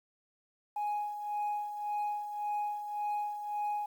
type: tone with tremolo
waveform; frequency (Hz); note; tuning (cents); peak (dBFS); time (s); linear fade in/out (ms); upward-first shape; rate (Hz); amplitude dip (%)
sine; 832; G#5; +3; -28; 0.76-3.86; 5; sine; 1.8; 65
effects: tanh soft clip ceiling -29 dBFS + 10-bit